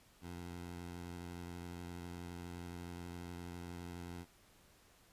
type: tone with vibrato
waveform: 15% pulse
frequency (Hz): 87.31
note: F2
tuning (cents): 0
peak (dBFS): -39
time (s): 0.21-4.26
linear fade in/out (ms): 50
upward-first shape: sine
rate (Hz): 12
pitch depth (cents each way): 22
effects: pink hiss -66 dBFS RMS until 5.12 s + resampled to 32000 Hz